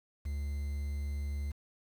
triangle tone with quantisation, 71.7 Hz, D2, 41 cents flat, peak -31 dBFS, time 0.25-1.52 s, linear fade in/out 10 ms, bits 9, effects none

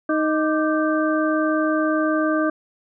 harmonic tone with a mistuned harmonic, 311.1 Hz, D#4, in tune, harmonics 1 / 2 / 4 / 5, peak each -20 / -23 / -26 / -27 dBFS, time 0.09-2.5 s, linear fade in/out 5 ms, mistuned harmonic 4, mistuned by -87 cents, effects none

